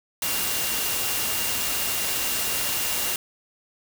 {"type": "tone in noise", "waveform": "sine", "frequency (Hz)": 2794, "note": "F7", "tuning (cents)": 0, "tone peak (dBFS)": -35, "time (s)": [0.22, 3.16], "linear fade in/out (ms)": 2, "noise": "white", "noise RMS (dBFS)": -26, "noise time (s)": [0.22, 3.16], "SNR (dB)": -12, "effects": []}